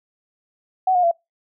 sine tone with pitch steps, 749 / 718 / 680 Hz, F#5 / F5 / F5, +21 / +48 / -46 cents, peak -14 dBFS, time 0.87-1.113 s, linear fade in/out 5 ms, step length 81 ms, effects noise-tail reverb RT60 0.2 s tail -25 dB re dry

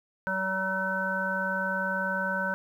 harmonic tone, 189.8 Hz, F#3, 44 cents sharp, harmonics 1 / 3 / 5 / 7 / 8, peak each -35 / -34 / -34 / -40 / -29 dBFS, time 0.27-2.54 s, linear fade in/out 0 ms, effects 10-bit

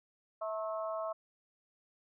harmonic tone with a mistuned harmonic, 217 Hz, A3, 24 cents flat, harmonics 3 / 4 / 5 / 6, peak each -36 / -49 / -41 / -45 dBFS, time 0.41-1.13 s, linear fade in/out 10 ms, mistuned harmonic 4, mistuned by +49 cents, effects none

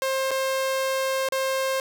sawtooth tone with dropouts, 531 Hz, C5, 25 cents sharp, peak -19 dBFS, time 0.02-1.8 s, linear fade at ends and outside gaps 1 ms, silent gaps 0.309-0.314 / 1.288-1.322 s, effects none

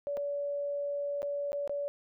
sine tone with dropouts, 572 Hz, D5, 46 cents flat, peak -31 dBFS, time 0.07-1.88 s, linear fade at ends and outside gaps 0 ms, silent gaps 0.17-0.174 / 1.22-1.229 / 1.52-1.53 / 1.676-1.695 s, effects none

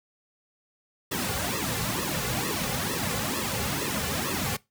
pink noise with flanger, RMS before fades -29 dBFS, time 1.11-4.57 s, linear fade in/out 10 ms, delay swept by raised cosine 1.3 to 3.2 ms, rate 2.2 Hz, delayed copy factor -0.95, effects noise-tail reverb RT60 0.2 s tail -21 dB re dry + high-pass 60 Hz 12 dB/octave

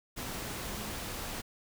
sine tone in noise, 207.7 Hz, G#3, in tune, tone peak -43 dBFS, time 0.67-0.92 s, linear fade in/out 20 ms, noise pink, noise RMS -39 dBFS, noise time 0.16-1.42 s, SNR -7 dB, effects none

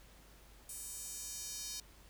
square tone with high-pass filter sweep, 340 Hz, F4, 46 cents flat, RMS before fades -45 dBFS, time 0.69-1.8 s, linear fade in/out 2 ms, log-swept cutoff 8800 to 5100 Hz, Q 2, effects added 50 Hz sine -60 dBFS peak until 2.09 s + pink hiss -62 dBFS RMS until 2.09 s

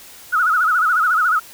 sine tone with vibrato, 1362 Hz, F6, 44 cents flat, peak -13 dBFS, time 0.32-1.4 s, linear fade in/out 20 ms, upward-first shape sine, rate 14 Hz, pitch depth 150 cents each way, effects white hiss -41 dBFS RMS until 1.53 s

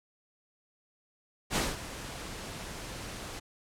pink noise with ADSR envelope, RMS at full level -27 dBFS, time 1.5-3.4 s, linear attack 56 ms, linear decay 200 ms, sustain -14 dB, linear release 16 ms, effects low-pass 10000 Hz 12 dB/octave

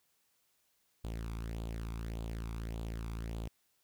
sawtooth tone with flanger, 56.1 Hz, A1, 34 cents sharp, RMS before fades -40 dBFS, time 1.04-3.48 s, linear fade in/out 5 ms, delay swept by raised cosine 0.26 to 0.86 ms, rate 1.7 Hz, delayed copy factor +0.6, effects white hiss -75 dBFS RMS until 3.83 s

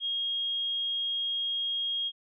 sine tone, 3260 Hz, G#7, 33 cents flat, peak -28 dBFS, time 0-2.12 s, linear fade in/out 50 ms, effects none

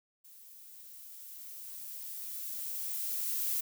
violet noise with level ramp, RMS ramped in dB -55 to -32 dBFS, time 0.24-3.61 s, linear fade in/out 10 ms, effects none

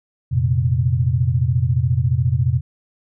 sine chord, F suspended fourth, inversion none, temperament equal with one note detuned, 87.76 / 116.54 / 130.81 Hz, F2 / Bb2 / C3, +9 / 0 / 0 cents, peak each -21 / -19 / -18 dBFS, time 0.31-2.61 s, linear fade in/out 20 ms, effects none

